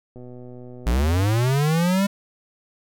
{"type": "click train", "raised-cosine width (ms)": 2, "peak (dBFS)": -28, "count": 134, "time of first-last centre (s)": [0.16, 1.233], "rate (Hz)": 124}
{"type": "linear sweep", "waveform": "square", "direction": "up", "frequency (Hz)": [52.6, 202.3], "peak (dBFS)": -18, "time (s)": [0.86, 2.07], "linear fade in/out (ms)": 10}
{"effects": []}